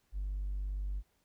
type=tone with hard clipping; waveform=sine; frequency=48.75 Hz; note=G1; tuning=9 cents flat; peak=-34 dBFS; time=0.12-1.03 s; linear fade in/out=50 ms; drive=1 dB; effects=pink hiss -75 dBFS RMS until 1.24 s